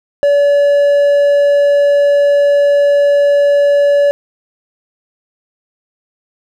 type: tone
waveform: triangle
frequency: 572 Hz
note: D5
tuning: 46 cents flat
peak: -5 dBFS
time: 0.23-4.11 s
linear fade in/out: 0 ms
effects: none